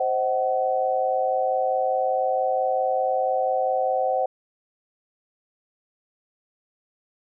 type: chord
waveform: sine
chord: C diminished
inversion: none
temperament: just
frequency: 523.3 / 627.9 / 753.5 Hz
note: C5 / Eb5 / Gb5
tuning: 0 / +16 / +31 cents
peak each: -24 / -28 / -23 dBFS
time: 0-4.26 s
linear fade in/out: 5 ms
effects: none